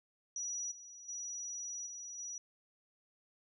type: tone with level steps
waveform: sine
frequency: 5840 Hz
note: F#8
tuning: 24 cents flat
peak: -37 / -50 / -40 / -44 / -41 dBFS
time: 0.36-2.38 s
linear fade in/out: 2 ms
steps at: 0.71 / 1.08 / 1.86 / 2.18 s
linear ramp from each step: 10 ms
effects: none